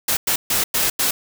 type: noise bursts at uneven times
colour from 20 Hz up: white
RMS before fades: -19 dBFS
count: 5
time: 0.08-0.17 / 0.27-0.36 / 0.5-0.64 / 0.74-0.9 / 0.99-1.11 s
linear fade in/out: 5 ms
effects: none